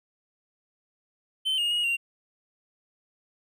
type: tone with pitch steps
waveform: triangle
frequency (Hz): 3077 / 2850 / 2884 / 2766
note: G7 / F7 / F#7 / F7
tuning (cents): -33 / +34 / -45 / -17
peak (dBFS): -22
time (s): 1.45-1.97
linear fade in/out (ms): 20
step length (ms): 130
effects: none